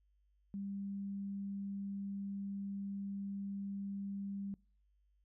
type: tone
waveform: sine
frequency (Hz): 198.5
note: G3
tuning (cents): +22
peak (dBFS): -39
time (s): 0.54-4.54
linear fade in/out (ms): 0
effects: noise-tail reverb RT60 0.4 s tail -25 dB re dry + added 50 Hz sine -70 dBFS peak until 5.24 s